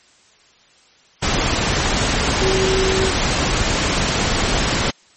sine tone in noise, 380.4 Hz, F#4, 48 cents sharp, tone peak -17 dBFS, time 2.41-3.11 s, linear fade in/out 10 ms, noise pink, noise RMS -18 dBFS, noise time 1.22-4.91 s, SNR -2 dB, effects white hiss -52 dBFS RMS until 5.16 s + MP3 32 kbps

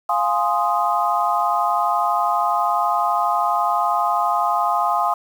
sine chord, F minor seventh, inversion none, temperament equal, 698.5 / 830.6 / 1046.5 / 1244.5 Hz, F5 / Ab5 / C6 / Eb6, 0 / 0 / 0 / 0 cents, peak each -22 dBFS, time 0.09-5.14 s, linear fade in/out 5 ms, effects 7-bit

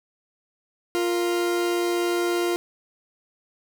40% pulse tone pair together, 349.3 / 466.2 Hz, F4 / A#4, 0 / 0 cents, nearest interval perfect fourth, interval 500 cents, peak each -21 / -31 dBFS, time 0.95-2.56 s, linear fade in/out 0 ms, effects none

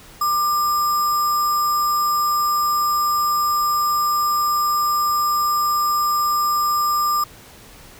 sine tone with sample-and-hold, 1192 Hz, D6, 25 cents sharp, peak -16 dBFS, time 0.21-7.24 s, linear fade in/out 5 ms, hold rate 6300 Hz, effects pink hiss -44 dBFS RMS until 7.99 s

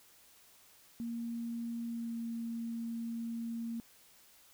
sine tone with pitch glide, 233.1 to 230.8 Hz, A#3 to A#3, 0 to -17 cents, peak -36 dBFS, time 1-3.8 s, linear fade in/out 0 ms, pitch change -17 cents, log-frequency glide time 1.87-2.16 s, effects white hiss -62 dBFS RMS until 4.53 s

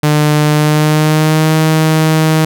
sawtooth tone with pitch glide, 150.3 to 157.68 Hz, D3 to D#3, +40 to +23 cents, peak -4 dBFS, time 0.03-2.45 s, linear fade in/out 5 ms, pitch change +83 cents, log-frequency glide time 0.5-1.55 s, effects none

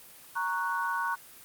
sine chord, F# major, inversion first, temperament equal, 932.3 / 1108.7 / 1480 Hz, A#5 / C#6 / F#6, 0 / 0 / 0 cents, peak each -32 dBFS, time 0.35-1.16 s, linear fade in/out 20 ms, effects white hiss -51 dBFS RMS until 1.44 s + Opus 32 kbps

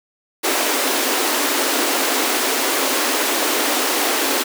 pink high-pass noise, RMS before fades -19 dBFS, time 0.43-4.44 s, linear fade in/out 20 ms, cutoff 250 Hz, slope 96 dB/octave, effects none

